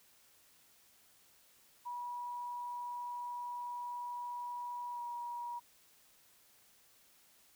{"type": "tone with pitch glide", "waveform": "sine", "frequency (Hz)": [970, 957.8], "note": ["B5", "A#5"], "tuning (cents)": [-31, 47], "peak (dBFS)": -39, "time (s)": [1.85, 5.6], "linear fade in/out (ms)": 20, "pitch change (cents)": -22, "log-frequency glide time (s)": [4.92, 5], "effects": ["white hiss -66 dBFS RMS until 7.55 s"]}